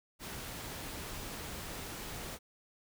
pink noise, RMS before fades -43 dBFS, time 0.19-2.39 s, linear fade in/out 50 ms, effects none

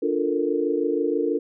sine chord, Bb major seventh, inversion first, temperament equal, 293.7 / 349.2 / 440 / 466.2 Hz, D4 / F4 / A4 / Bb4, 0 / 0 / 0 / 0 cents, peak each -26 dBFS, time 0.02-1.39 s, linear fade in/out 10 ms, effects none

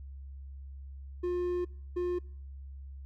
triangle tone pair in turn, 355.5 / 355.5 Hz, F4 / F4, +31 / +31 cents, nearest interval unison, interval 0 cents, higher neither, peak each -27 dBFS, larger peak neither, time 1.23-1.65 / 1.96-2.19 s, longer first, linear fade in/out 10 ms, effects noise-tail reverb RT60 0.6 s tail -26 dB re dry + added 68 Hz sine -42 dBFS peak until 3.05 s

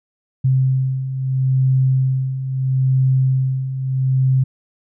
sine beating tone pair, 130.81 / 131.57 Hz, C3 / C3, 0 / +10 cents, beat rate 0.76 Hz, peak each -21 / -15 dBFS, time 0.44-4.44 s, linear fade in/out 10 ms, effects none

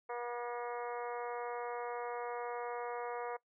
harmonic tone with a mistuned harmonic, 240.8 Hz, B3, 44 cents flat, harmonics 2 / 3 / 4 / 5 / 6 / 7 / 8 / 9, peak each -41 / -44 / -44 / -48 / -53 / -55 / -56 / -54 dBFS, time 0.09-3.37 s, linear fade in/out 10 ms, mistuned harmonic 8, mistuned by -24 cents, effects noise-tail reverb RT60 0.1 s tail -21 dB re dry

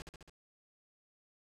pink noise with echo, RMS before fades -45 dBFS, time 0-0.02 s, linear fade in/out 0 ms, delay 69 ms, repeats 4, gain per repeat -3 dB, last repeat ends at 0.296 s, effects low-pass 8000 Hz 12 dB/octave

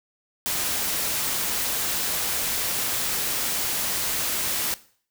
white noise, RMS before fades -26 dBFS, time 0.46-4.74 s, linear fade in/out 0 ms, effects noise-tail reverb RT60 0.5 s tail -18 dB re dry

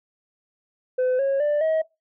sine tone with pitch steps, 508 / 547.6 / 590.3 / 636.4 Hz, B4 / C#5 / D5 / D#5, +49 / -21 / +9 / +39 cents, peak -16 dBFS, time 0.98-1.82 s, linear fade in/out 10 ms, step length 210 ms, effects noise-tail reverb RT60 0.2 s tail -20 dB re dry + tanh soft clip ceiling -18 dBFS

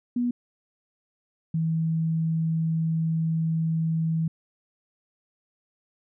sine tone pair in turn, 243.1 / 161.95 Hz, B3 / E3, -27 / -30 cents, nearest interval perfect fifth, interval 703 cents, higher first, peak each -22 dBFS, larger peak neither, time 0.16-0.31 / 1.54-4.28 s, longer second, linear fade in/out 5 ms, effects none

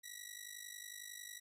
10% pulse ring-modulated tone, 1934 Hz, B6, 37 cents flat, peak -36 dBFS, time 0.03-1.4 s, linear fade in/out 20 ms, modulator 25.5 Hz, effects none

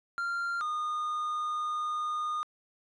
triangle tone pair in turn, 1388 / 1224.1 Hz, F6 / D#6, -11 / -29 cents, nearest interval major second, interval 218 cents, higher first, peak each -28 dBFS, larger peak neither, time 0.18-0.61 / 0.61-2.43 s, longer second, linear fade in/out 0 ms, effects resampled to 22050 Hz

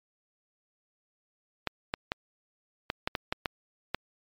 clicks, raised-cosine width 0.3 ms, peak -12 dBFS, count 9, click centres 1.673 / 1.939 / 2.119 / 2.901 / 3.075 / 3.152 / 3.325 / 3.458 / 3.946 s, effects MP3 96 kbps

